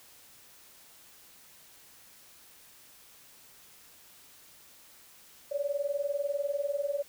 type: tone pair together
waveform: sine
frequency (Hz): 559.9 / 580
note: C#5 / D5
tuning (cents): +17 / -22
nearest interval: minor second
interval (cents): 61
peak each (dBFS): -32 / -32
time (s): 5.51-7.03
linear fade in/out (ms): 10
effects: white hiss -56 dBFS RMS until 7.08 s